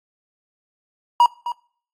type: tone with echo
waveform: triangle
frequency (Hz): 957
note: A#5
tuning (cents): +45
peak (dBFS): -7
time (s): 1.2-1.26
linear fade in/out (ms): 2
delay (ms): 260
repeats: 1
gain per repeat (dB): -13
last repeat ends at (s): 1.52
effects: noise-tail reverb RT60 0.5 s tail -22 dB re dry + AAC 48 kbps